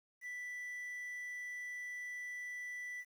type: tone with quantisation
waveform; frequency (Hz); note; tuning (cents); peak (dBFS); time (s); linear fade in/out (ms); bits
triangle; 1975.5; B6; 0; -40; 0.21-3.05; 50; 11
effects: none